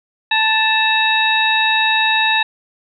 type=harmonic tone with a mistuned harmonic; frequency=880 Hz; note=A5; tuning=in tune; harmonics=1 / 2 / 3 / 4; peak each=-18 / -18 / -18 / -18 dBFS; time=0.31-2.43 s; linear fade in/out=5 ms; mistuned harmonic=4; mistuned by=+130 cents; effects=none